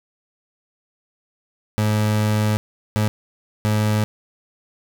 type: tone bursts at uneven times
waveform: 30% pulse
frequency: 106.7 Hz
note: G#2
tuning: 47 cents sharp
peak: -14 dBFS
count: 3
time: 1.78-2.57 / 2.96-3.08 / 3.65-4.04 s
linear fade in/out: 0 ms
effects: none